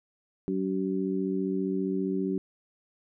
harmonic tone, 95 Hz, F#2, 46 cents sharp, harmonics 2 / 3 / 4, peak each -30 / -31 / -31 dBFS, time 0.48-2.38 s, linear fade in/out 0 ms, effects none

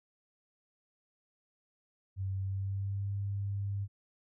sine tone with pitch glide, 96.1 to 100.01 Hz, G2 to G2, -34 to +35 cents, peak -32 dBFS, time 2.16-3.88 s, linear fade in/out 50 ms, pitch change +69 cents, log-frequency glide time 2.38-3.12 s, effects none

